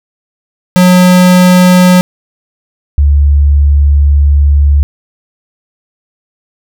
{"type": "tone pair in turn", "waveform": ["square", "sine"], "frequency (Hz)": [181.3, 71.74], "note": ["F#3", "D2"], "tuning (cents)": [-35, -40], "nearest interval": "octave + major third", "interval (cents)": 1605, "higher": "first", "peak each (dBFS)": -3, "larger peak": "neither", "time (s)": [[0.76, 2.01], [2.98, 4.83]], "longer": "second", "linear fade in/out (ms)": 0, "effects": []}